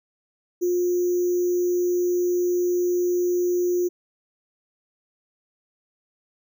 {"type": "tone with sample-and-hold", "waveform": "sine", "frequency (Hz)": 355, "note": "F4", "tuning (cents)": 28, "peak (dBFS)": -19, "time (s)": [0.61, 3.89], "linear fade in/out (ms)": 20, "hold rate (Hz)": 6300, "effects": []}